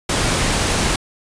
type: noise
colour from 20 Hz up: pink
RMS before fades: -18 dBFS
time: 0.09-0.96 s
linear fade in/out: 5 ms
effects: resampled to 22050 Hz